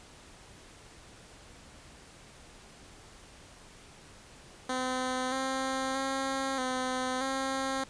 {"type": "tone with pitch steps", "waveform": "10% pulse", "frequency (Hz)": [256.2, 264.5, 268.6, 256.3, 267.3], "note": ["C4", "C4", "C4", "C4", "C4"], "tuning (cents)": [-36, 19, 46, -36, 37], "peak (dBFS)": -22, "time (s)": [4.69, 7.84], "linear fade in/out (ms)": 5, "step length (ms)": 630, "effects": ["pink hiss -53 dBFS RMS until 7.89 s", "resampled to 22050 Hz"]}